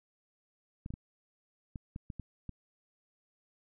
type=clicks; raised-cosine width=5 ms; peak=-28 dBFS; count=8; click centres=0.861 / 0.905 / 0.939 / 1.758 / 1.961 / 2.102 / 2.197 / 2.493 s; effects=none